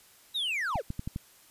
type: linear sweep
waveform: triangle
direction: down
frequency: 3909 to 374.8 Hz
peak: -27 dBFS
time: 0.34-0.82 s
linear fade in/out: 20 ms
type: clicks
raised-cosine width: 5 ms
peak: -21 dBFS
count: 5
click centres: 0.757 / 0.904 / 0.994 / 1.075 / 1.161 s
effects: white hiss -58 dBFS RMS until 1.5 s + resampled to 32000 Hz